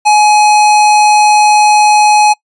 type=tone; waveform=square; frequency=842 Hz; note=G#5; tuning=24 cents sharp; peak=-5 dBFS; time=0.05-2.34 s; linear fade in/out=20 ms; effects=noise-tail reverb RT60 0.1 s tail -23 dB re dry + resampled to 22050 Hz